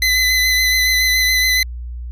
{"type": "tone with vibrato", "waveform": "25% pulse", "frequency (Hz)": 2020, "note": "B6", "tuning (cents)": 39, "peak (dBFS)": -9, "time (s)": [0.02, 1.63], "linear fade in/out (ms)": 2, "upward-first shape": "sine", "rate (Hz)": 7.1, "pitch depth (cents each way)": 20, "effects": ["added 60 Hz sine -25 dBFS peak until 2.11 s"]}